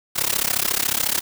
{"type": "noise with amplitude modulation", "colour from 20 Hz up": "white", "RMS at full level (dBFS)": -18, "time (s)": [0.15, 1.21], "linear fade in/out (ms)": 20, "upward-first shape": "sine", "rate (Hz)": 34.1, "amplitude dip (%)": 95, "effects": []}